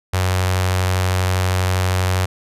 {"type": "tone with notch filter", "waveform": "sawtooth", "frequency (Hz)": 92.5, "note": "F#2", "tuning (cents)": 0, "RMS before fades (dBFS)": -18, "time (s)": [0.13, 2.26], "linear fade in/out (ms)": 10, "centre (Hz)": 240, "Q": 0.53, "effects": ["resampled to 32000 Hz"]}